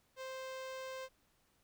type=tone with notch filter; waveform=sawtooth; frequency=523.3 Hz; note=C5; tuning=in tune; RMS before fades=-45 dBFS; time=0.16-1.09 s; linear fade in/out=50 ms; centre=11000 Hz; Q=0.91; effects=pink hiss -74 dBFS RMS until 1.63 s